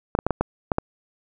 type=clicks; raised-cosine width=1 ms; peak=-6 dBFS; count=7; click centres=0.151 / 0.189 / 0.266 / 0.307 / 0.41 / 0.718 / 0.784 s; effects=none